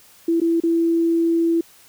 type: tone with dropouts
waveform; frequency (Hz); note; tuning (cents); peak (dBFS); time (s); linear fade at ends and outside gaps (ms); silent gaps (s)
sine; 333.3; E4; +19; -15; 0.28-1.61; 5; 0.402-0.415 / 0.602-0.635
effects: white hiss -50 dBFS RMS until 1.88 s